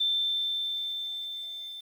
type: tone with level ramp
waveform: sine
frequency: 3555 Hz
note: A7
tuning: 17 cents sharp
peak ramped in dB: -23 to -38 dBFS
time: 0-1.81 s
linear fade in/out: 10 ms
effects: 9-bit